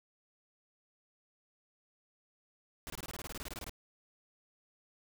pink noise bursts, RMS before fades -43 dBFS, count 16, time 2.87-3.695 s, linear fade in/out 0 ms, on 30 ms, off 23 ms, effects none

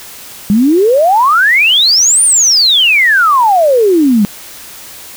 sine exponential two-way sweep, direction up then down, 194.4 to 9500 to 194.4 Hz, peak -5 dBFS, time 0.5-4.25 s, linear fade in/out 0 ms, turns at 2.23 s, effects white hiss -31 dBFS RMS until 5.16 s

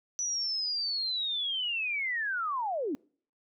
sine linear sweep, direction down, 5950 to 252 Hz, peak -29 dBFS, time 0.19-2.95 s, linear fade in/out 0 ms, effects noise-tail reverb RT60 0.5 s tail -26 dB re dry

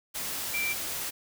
sine tone in noise, 2349 Hz, D7, in tune, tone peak -28 dBFS, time 0.53-0.74 s, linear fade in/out 20 ms, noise white, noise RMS -34 dBFS, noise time 0.14-1.11 s, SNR +3 dB, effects none

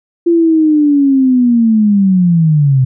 sine linear sweep, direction down, 343.8 to 126.8 Hz, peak -6 dBFS, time 0.26-2.85 s, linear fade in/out 10 ms, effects none

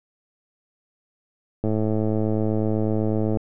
click train, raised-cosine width 2 ms, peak -11 dBFS, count 188, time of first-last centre 1.64-3.371 s, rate 108 Hz, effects none

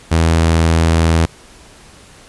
sawtooth tone, 82 Hz, E2, 9 cents flat, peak -6 dBFS, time 0.11-1.26 s, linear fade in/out 10 ms, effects pink hiss -42 dBFS RMS until 2.28 s + resampled to 24000 Hz

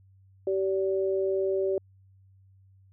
sine tone pair together, 385.1 / 577 Hz, G4 / D5, -31 / -31 cents, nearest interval perfect fifth, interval 700 cents, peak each -25 / -30 dBFS, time 0.47-1.78 s, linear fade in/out 2 ms, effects added 96 Hz sine -55 dBFS peak until 2.92 s

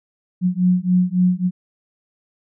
sine beating tone pair, 179.4 / 183 Hz, F3 / F#3, +47 / -19 cents, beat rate 3.6 Hz, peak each -17 dBFS, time 0.41-1.51 s, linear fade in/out 50 ms, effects none

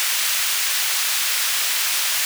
pink high-pass noise, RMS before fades -21 dBFS, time 0-2.25 s, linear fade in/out 0 ms, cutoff 2000 Hz, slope 12 dB/octave, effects none

